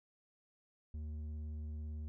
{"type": "tone with low-pass filter", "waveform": "square", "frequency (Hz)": 76.5, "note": "D#2", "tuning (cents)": -29, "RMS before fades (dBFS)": -43, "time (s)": [0.94, 2.08], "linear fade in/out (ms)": 0, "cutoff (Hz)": 180, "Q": 0.85, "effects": []}